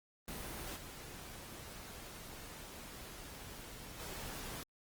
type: noise with level steps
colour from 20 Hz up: pink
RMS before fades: -44 / -50 / -45 dBFS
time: 0.28-4.63 s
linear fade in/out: 0 ms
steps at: 0.76 / 3.99 s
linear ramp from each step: 5 ms
effects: Opus 24 kbps